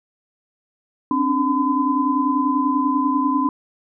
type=tone cluster; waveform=sine; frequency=264.4 / 284.4 / 294.6 / 1014 Hz; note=C4 / C#4 / D4 / B5; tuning=+18 / +45 / +6 / +45 cents; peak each=-21 / -28 / -22 / -20 dBFS; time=1.11-3.49 s; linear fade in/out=2 ms; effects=none